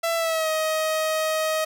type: tone with pitch glide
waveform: sawtooth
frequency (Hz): 667 to 629.6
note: E5 to D#5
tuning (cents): +20 to +20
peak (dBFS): -18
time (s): 0.03-1.65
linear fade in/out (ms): 10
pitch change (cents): -100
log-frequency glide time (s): 0.16-0.49
effects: none